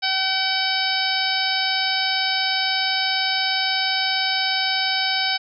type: harmonic tone with a mistuned harmonic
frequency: 763 Hz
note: G5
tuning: 47 cents flat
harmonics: 1 / 2 / 3 / 4 / 5 / 6 / 7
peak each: -27 / -27 / -27 / -27 / -27 / -27 / -27 dBFS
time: 0.02-5.38 s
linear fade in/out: 20 ms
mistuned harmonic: 7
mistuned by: -52 cents
effects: none